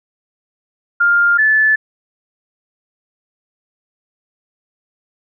sine tone pair in turn, 1403 / 1739.7 Hz, F6 / A6, +8 / -20 cents, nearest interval major third, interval 372 cents, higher second, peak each -9 dBFS, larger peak neither, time 1-1.38 / 1.38-1.76 s, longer neither, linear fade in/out 10 ms, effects none

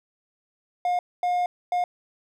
triangle tone bursts at uneven times, 714 Hz, F5, 38 cents sharp, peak -19 dBFS, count 3, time 0.85-0.99 / 1.23-1.46 / 1.72-1.84 s, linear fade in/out 2 ms, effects none

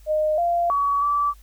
sine tone with pitch steps, 615 / 691 / 1132 / 1158 Hz, D#5 / F5 / C#6 / D6, -20 / -19 / +36 / -25 cents, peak -18 dBFS, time 0.06-1.34 s, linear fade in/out 50 ms, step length 320 ms, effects added 50 Hz sine -45 dBFS peak until 1.42 s + white hiss -58 dBFS RMS until 1.42 s

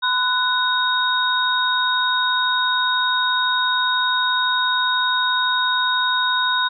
sine tone cluster, 1012 / 1482 / 3743 Hz, B5 / F#6 / A#7, +42 / +2 / +6 cents, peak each -21 dBFS, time 0.02-6.69 s, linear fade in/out 20 ms, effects none

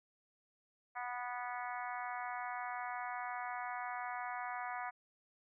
harmonic tone, 245.6 Hz, B3, 9 cents flat, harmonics 3 / 4 / 5 / 6 / 7 / 8 / 9, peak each -43 / -45 / -47 / -49 / -50 / -51 / -52 dBFS, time 0.95-4.91 s, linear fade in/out 20 ms, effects none

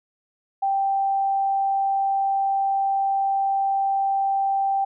sine tone, 784 Hz, G5, in tune, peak -19 dBFS, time 0.62-4.85 s, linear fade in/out 10 ms, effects none

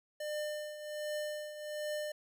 square tone with tremolo, 600 Hz, D5, 37 cents sharp, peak -35 dBFS, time 0.2-2.12 s, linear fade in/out 5 ms, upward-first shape triangle, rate 1.3 Hz, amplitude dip 70%, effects none

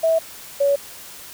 sine tone pair in turn, 651 / 562.8 Hz, E5 / C#5, -22 / +26 cents, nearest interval minor third, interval 252 cents, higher first, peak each -14 dBFS, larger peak neither, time 0.03-0.19 / 0.6-0.76 s, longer neither, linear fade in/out 10 ms, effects white hiss -39 dBFS RMS until 1.33 s

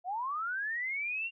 sine linear sweep, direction up, 686 to 2794 Hz, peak -32 dBFS, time 0.04-1.31 s, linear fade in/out 50 ms, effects none

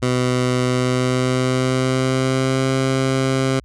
15% pulse tone with pitch glide, 125.8 to 132.67 Hz, B2 to C3, +32 to +24 cents, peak -10 dBFS, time 0.02-3.6 s, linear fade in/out 10 ms, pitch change +92 cents, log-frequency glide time 0.64-2.72 s, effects added 60 Hz sine -43 dBFS peak until 3.64 s + resampled to 22050 Hz

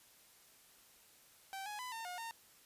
sawtooth tone with pitch steps, 776 / 836 / 1002 / 907 / 718 / 915 Hz, G5 / G#5 / B5 / A#5 / F5 / A#5, -18 / +11 / +25 / -48 / +48 / -32 cents, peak -39 dBFS, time 1.53-2.31 s, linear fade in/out 0 ms, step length 130 ms, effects white hiss -64 dBFS RMS until 2.65 s + resampled to 32000 Hz

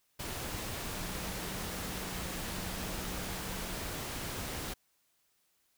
sine tone in noise, 185 Hz, F#3, in tune, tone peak -46 dBFS, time 0.97-3.78 s, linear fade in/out 10 ms, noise pink, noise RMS -39 dBFS, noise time 0.19-4.74 s, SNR -10 dB, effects white hiss -74 dBFS RMS until 5.77 s

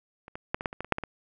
clicks, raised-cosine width 0.5 ms, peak -29 / -22 / -11 / -20 / -12 / -24 / -18 / -27 / -6 / -16 / -19 dBFS, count 11, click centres 0.281 / 0.355 / 0.545 / 0.609 / 0.658 / 0.729 / 0.806 / 0.846 / 0.923 / 0.984 / 1.037 s, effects none

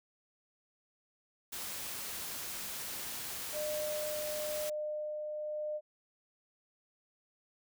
white noise, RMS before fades -41 dBFS, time 1.52-4.7 s, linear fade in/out 10 ms
sine tone with tremolo, 605 Hz, D#5, 49 cents flat, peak -34 dBFS, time 3.52-5.81 s, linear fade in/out 50 ms, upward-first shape sine, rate 1 Hz, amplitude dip 25%
effects none

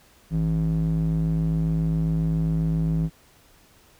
square tone with band-pass filter, 53.7 Hz, A1, 41 cents flat, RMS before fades -23 dBFS, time 0.3-3.1 s, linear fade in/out 50 ms, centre 170 Hz, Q 3, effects pink hiss -56 dBFS RMS until 3.99 s

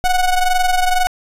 square ring-modulated tone, 370 Hz, F#4, in tune, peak -10 dBFS, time 0.04-1.07 s, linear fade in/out 0 ms, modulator 359 Hz, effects resampled to 32000 Hz + 8-bit

